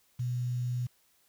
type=tone with quantisation; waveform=sine; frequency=123.47 Hz; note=B2; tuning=in tune; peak=-29 dBFS; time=0.19-0.87 s; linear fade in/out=10 ms; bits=9; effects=white hiss -68 dBFS RMS until 1.28 s